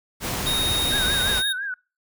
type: noise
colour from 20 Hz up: pink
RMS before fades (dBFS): -27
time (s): 0.2-1.43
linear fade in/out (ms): 50
type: tone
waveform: square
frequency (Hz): 3729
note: A#7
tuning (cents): 0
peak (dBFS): -22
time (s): 0.46-1.53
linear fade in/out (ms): 10
type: tone with vibrato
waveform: sine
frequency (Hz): 1568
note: G6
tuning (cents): 0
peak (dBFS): -26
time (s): 0.92-1.74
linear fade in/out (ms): 2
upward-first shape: triangle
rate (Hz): 5.9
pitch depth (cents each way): 120
effects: noise-tail reverb RT60 0.3 s tail -25 dB re dry